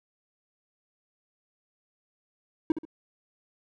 triangle tone with echo, 316.8 Hz, D#4, 31 cents sharp, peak -17 dBFS, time 2.7-2.72 s, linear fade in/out 2 ms, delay 66 ms, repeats 2, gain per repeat -10 dB, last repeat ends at 2.852 s, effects none

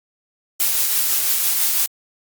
blue noise with tremolo, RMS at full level -17 dBFS, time 0.6-1.86 s, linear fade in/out 0 ms, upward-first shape triangle, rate 6 Hz, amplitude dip 30%, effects Opus 48 kbps

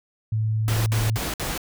sine tone with pitch glide, 109.4 to 110.16 Hz, A2 to A2, -9 to +3 cents, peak -20 dBFS, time 0.32-1.17 s, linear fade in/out 5 ms, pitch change +12 cents, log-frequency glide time 0.57-0.8 s
pink noise bursts, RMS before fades -28 dBFS, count 4, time 0.68-1.577 s, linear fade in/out 0 ms, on 180 ms, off 59 ms
effects none

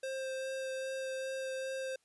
square tone with vibrato, 528 Hz, C5, 16 cents sharp, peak -37 dBFS, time 0.03-1.96 s, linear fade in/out 5 ms, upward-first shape sine, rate 2.5 Hz, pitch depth 9 cents each way, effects white hiss -75 dBFS RMS until 2.04 s + resampled to 24000 Hz

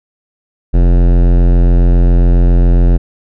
sine tone with hard clipping, 43.65 Hz, F1, in tune, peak -7 dBFS, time 0.73-2.98 s, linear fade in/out 20 ms, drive 18 dB, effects none

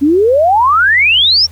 sine exponential sweep, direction up, 270 to 5640 Hz, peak -6 dBFS, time 0.01-1.47 s, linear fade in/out 20 ms, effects added 84 Hz sine -32 dBFS peak until 1.51 s + pink hiss -44 dBFS RMS until 1.51 s

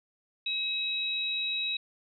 sine tone pair together, 2564 / 3842 Hz, E7 / B7, -49 / -48 cents, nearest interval perfect fifth, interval 701 cents, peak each -33 / -30 dBFS, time 0.46-1.77 s, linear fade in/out 5 ms, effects none

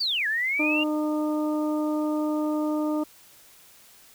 sine linear two-way sweep, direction down then up, 4765 to 1661.2 to 2835 Hz, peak -23 dBFS, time 0-0.84 s, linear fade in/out 10 ms, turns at 0.27 s
harmonic tone, 304 Hz, D#4, 40 cents flat, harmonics 1 / 2 / 3 / 4, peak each -24 / -31 / -37 / -38 dBFS, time 0.59-3.04 s, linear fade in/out 10 ms
effects white hiss -53 dBFS RMS until 4.14 s

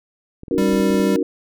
clicks, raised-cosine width 3 ms, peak -23 dBFS, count 11, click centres 0.434 / 0.482 / 0.515 / 0.548 / 0.588 / 0.618 / 0.692 / 0.801 / 0.904 / 0.943 / 0.999 s
sine chord, D# minor seventh, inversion third, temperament equal, 277.2 / 311.1 / 370 / 466.2 Hz, C#4 / D#4 / F#4 / A#4, 0 / 0 / 0 / 0 cents, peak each -22 dBFS, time 0.51-1.23 s, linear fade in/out 2 ms
square tone, 196 Hz, G3, in tune, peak -19 dBFS, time 0.58-1.16 s, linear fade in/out 0 ms
brown noise with exponential decay, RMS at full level -34 dBFS, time 0.72-1 s, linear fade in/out 5 ms, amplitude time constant 59 ms
effects none

